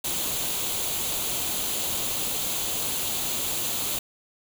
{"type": "noise with comb filter", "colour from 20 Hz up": "white", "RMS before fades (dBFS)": -28, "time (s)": [0.04, 3.99], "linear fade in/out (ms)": 5, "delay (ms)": 0.28, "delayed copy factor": 0.55, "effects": []}